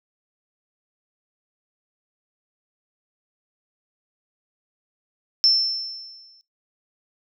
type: tone with exponential decay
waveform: sine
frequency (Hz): 5340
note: E8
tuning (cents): +22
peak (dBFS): -11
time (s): 5.44-6.41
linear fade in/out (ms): 0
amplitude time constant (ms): 210
effects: noise-tail reverb RT60 0.2 s tail -23 dB re dry